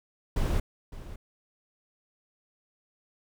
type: noise with echo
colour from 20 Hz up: brown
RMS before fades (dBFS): -26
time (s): 0.36-0.6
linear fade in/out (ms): 5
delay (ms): 560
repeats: 1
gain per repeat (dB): -15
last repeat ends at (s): 1.16
effects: none